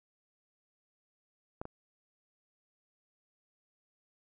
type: clicks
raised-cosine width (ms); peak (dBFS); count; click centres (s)
1; -24 / -28; 2; 1.615 / 1.654
effects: none